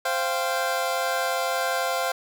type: chord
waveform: 25% pulse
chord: C suspended fourth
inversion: none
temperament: equal with one note detuned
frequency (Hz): 523.3 / 692.4 / 784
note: C5 / F5 / G5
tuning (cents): 0 / -15 / 0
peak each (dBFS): -24 / -23 / -27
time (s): 0.05-2.12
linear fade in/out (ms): 5
effects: none